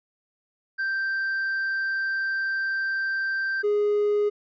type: tone pair in turn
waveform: triangle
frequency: 1568 / 414.6 Hz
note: G6 / G#4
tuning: 0 / -3 cents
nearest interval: octave + major seventh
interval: 2303 cents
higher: first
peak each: -22 / -17 dBFS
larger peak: second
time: 0.78-3.63 / 3.63-4.3 s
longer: first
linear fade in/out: 20 ms
effects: tanh soft clip ceiling -14 dBFS + resampled to 16000 Hz